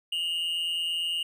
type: tone pair together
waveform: triangle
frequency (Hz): 2842 / 3011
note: F7 / F#7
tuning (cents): +30 / +30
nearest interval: minor second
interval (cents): 100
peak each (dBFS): -26 / -33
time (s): 0.12-1.23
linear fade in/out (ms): 5
effects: none